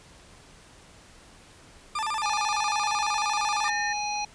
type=tone with vibrato; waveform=40% pulse; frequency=1025 Hz; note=C6; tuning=36 cents flat; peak=-26 dBFS; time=1.95-3.7 s; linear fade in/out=5 ms; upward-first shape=square; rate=13 Hz; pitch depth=270 cents each way
type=harmonic tone; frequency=831 Hz; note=G#5; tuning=1 cent sharp; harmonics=1 / 3 / 5 / 7; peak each=-29 / -34 / -36 / -37 dBFS; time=2.23-4.25 s; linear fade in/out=5 ms
type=tone; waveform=sine; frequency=1814 Hz; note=A#6; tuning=48 cents flat; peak=-28 dBFS; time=3.65-3.93 s; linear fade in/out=5 ms
effects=pink hiss -52 dBFS RMS until 4.34 s + resampled to 22050 Hz